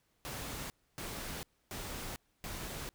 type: noise bursts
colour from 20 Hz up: pink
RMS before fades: -42 dBFS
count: 4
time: 0.25-2.89 s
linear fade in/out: 0 ms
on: 450 ms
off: 280 ms
effects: pink hiss -75 dBFS RMS until 2.94 s